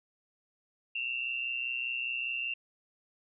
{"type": "tone pair together", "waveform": "sine", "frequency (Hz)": [2637, 2762], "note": ["E7", "F7"], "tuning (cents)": [0, -20], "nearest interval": "minor second", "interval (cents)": 80, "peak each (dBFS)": [-37, -33], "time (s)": [0.95, 2.54], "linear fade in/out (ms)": 5, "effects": []}